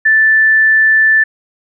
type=tone; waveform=sine; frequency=1760 Hz; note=A6; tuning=in tune; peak=-6 dBFS; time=0.05-1.24 s; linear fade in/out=10 ms; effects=none